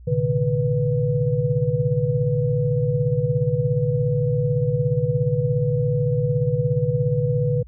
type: tone cluster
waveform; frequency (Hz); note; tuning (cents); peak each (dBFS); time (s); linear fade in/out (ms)
sine; 116.1 / 132.8 / 150.1 / 490.8; A#2 / C3 / D3 / B4; -7 / +26 / +38 / -11; -25 / -23 / -23 / -23; 0.07-7.63; 10
effects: added 60 Hz sine -40 dBFS peak until 7.67 s